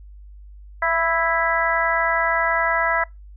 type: harmonic tone with a mistuned harmonic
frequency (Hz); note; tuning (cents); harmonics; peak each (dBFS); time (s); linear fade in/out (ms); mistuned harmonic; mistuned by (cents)
329.6; E4; 0; 2 / 3 / 4 / 5 / 6; -24 / -24 / -24 / -24 / -24; 0.82-3.04; 5; 2; +22
effects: noise-tail reverb RT60 0.2 s tail -24 dB re dry + added 50 Hz sine -39 dBFS peak until 3.36 s